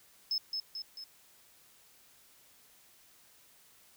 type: tone with echo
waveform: sine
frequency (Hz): 5200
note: E8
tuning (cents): -24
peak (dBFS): -27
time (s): 0.31-0.38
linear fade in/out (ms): 2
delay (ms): 220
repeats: 3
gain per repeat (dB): -5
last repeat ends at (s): 1.04
effects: tanh soft clip ceiling -28 dBFS + white hiss -62 dBFS RMS until 3.96 s